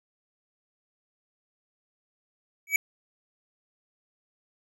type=tone with exponential growth; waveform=square; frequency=2279 Hz; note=C#7; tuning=47 cents sharp; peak=-16 dBFS; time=2.67-2.76 s; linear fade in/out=2 ms; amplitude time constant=19 ms; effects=none